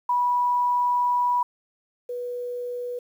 sine tone pair in turn, 978 / 489 Hz, B5 / B4, -17 / -17 cents, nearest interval octave, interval 1200 cents, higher first, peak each -19 / -28 dBFS, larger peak first, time 0.09-1.43 / 2.09-2.99 s, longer first, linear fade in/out 5 ms, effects 9-bit

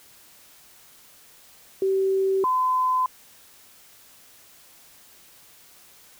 sine tone pair in turn, 385 / 1019.3 Hz, G4 / C6, -31 / -46 cents, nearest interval octave + perfect fourth, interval 1685 cents, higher second, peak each -19 dBFS, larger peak neither, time 1.82-2.44 / 2.44-3.06 s, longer neither, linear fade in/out 2 ms, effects white hiss -52 dBFS RMS until 6.19 s

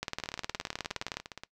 two click trains, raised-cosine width 0.2 ms, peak -23 / -15 dBFS, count 22 / 23, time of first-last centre 0.2-1.435 / 0.03-1.17 s, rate 17 / 19.3 Hz, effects noise-tail reverb RT60 0.1 s tail -20 dB re dry

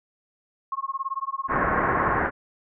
sine tone with tremolo, 1082 Hz, C#6, 42 cents flat, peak -23 dBFS, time 0.72-2.22 s, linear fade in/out 2 ms, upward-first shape sine, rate 18 Hz, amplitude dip 100%
white low-pass noise, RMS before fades -24 dBFS, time 1.48-2.31 s, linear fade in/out 50 ms, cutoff 1800 Hz, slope 48 dB/octave
effects none

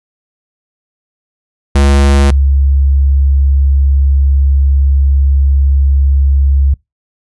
square / sine tone pair in turn, 69.7 / 68.82 Hz, C#2 / C#2, +10 / -12 cents, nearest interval unison, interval 22 cents, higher first, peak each -6 dBFS, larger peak neither, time 1.75-2.31 / 2.31-6.74 s, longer second, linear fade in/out 5 ms, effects noise-tail reverb RT60 0.2 s tail -25 dB re dry + resampled to 24000 Hz

